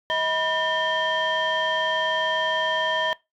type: tone cluster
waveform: sine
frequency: 634 / 981 / 1805 / 3166 Hz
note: D#5 / B5 / A6 / G7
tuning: +32 / -12 / +44 / +17 cents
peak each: -26 dBFS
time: 0.1-3.13 s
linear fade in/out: 0 ms
effects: noise-tail reverb RT60 0.2 s tail -21 dB re dry + tanh soft clip ceiling -15 dBFS